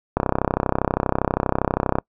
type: click train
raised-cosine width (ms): 1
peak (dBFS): -4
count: 60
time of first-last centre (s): 0.17-1.985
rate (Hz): 32.5
effects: noise-tail reverb RT60 0.1 s tail -26 dB re dry